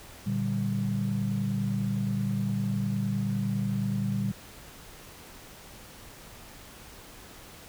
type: chord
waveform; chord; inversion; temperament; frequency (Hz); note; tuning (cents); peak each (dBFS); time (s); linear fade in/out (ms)
sine; G minor; first; equal; 116.54 / 146.83 / 196; Bb2 / D3 / G3; 0 / 0 / 0; -30 / -33 / -28; 0.26-4.32; 10
effects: tanh soft clip ceiling -17 dBFS + pink hiss -48 dBFS RMS until 7.68 s